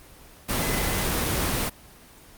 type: tone in noise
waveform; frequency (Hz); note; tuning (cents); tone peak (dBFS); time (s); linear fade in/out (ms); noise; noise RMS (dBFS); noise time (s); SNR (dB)
sine; 2026; B6; +44; -34; 0.59-1.06; 20; pink; -25; 0.48-1.7; -12
effects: pink hiss -49 dBFS RMS until 2.37 s + Opus 24 kbps